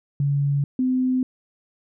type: tone pair in turn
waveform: sine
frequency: 141.7 / 256 Hz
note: C#3 / C4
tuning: +38 / -38 cents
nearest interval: minor seventh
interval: 1024 cents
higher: second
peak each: -18 dBFS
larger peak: neither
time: 0.2-0.64 / 0.79-1.23 s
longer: neither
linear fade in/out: 2 ms
effects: none